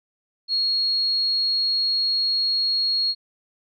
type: tone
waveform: sine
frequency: 4300 Hz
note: C8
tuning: 47 cents sharp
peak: -19 dBFS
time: 0.48-3.15 s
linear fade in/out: 50 ms
effects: none